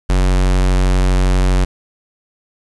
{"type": "tone", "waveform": "square", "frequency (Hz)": 46.25, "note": "F#1", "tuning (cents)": 0, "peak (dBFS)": -11, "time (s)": [0.09, 1.65], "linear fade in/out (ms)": 10, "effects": ["resampled to 24000 Hz", "7-bit"]}